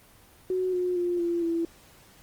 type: tone with pitch steps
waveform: sine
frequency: 370 / 360.7 / 351.7 / 342.8 / 334.2 Hz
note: F#4 / F#4 / F4 / F4 / E4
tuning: 0 / -44 / +12 / -32 / +24 cents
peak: -24 dBFS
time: 0.5-1.65 s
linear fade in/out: 2 ms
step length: 230 ms
effects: pink hiss -55 dBFS RMS until 2.22 s + Opus 24 kbps